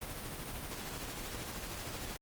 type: noise with tremolo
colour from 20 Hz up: pink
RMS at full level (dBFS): -41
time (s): 0.01-2.17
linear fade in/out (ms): 10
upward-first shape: sine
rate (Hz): 13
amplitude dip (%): 30
effects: Opus 32 kbps